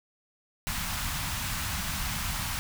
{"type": "band-stop noise", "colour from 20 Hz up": "pink", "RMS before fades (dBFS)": -32, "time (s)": [0.67, 2.59], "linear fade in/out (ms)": 0, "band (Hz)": [210, 840], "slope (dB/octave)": 24, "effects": []}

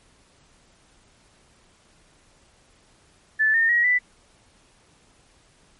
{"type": "tone with pitch steps", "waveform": "sine", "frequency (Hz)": [1747, 1822.2, 1900.7, 1982.6], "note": ["A6", "A#6", "A#6", "B6"], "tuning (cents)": [-13, -40, 33, 6], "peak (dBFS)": -16, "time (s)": [3.39, 3.99], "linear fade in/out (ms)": 20, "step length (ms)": 150, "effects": ["pink hiss -58 dBFS RMS until 5.79 s", "MP3 48 kbps"]}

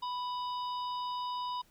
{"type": "harmonic tone with a mistuned harmonic", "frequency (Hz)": 990, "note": "B5", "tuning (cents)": 4, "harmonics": [1, 3, 4, 5], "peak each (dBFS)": [-34, -48, -46, -51], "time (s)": [0.02, 1.62], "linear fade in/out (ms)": 10, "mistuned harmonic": 4, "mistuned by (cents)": -110, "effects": ["pink hiss -66 dBFS RMS until 1.7 s"]}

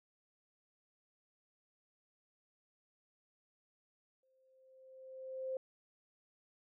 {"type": "tone with exponential growth", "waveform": "sine", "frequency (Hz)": 523.3, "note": "C5", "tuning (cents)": 0, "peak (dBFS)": -35, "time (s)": [4.23, 5.57], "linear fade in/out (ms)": 2, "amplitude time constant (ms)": 290, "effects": []}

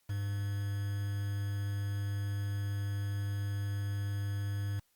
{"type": "tone with quantisation", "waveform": "triangle", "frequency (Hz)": 100.7, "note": "G2", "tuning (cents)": 47, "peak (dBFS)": -30, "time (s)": [0.09, 4.8], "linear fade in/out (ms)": 10, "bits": 8, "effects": ["white hiss -73 dBFS RMS until 4.95 s", "Opus 48 kbps"]}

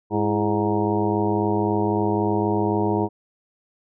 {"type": "harmonic tone with a mistuned harmonic", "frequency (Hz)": 103.83, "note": "G#2", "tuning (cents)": 0, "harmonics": [1, 2, 3, 4, 5, 6, 7, 8, 9], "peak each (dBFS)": [-27, -26, -24, -25, -35, -33, -30, -34, -28], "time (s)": [0.1, 3.09], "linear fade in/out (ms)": 50, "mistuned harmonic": 3, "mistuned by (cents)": 91, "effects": []}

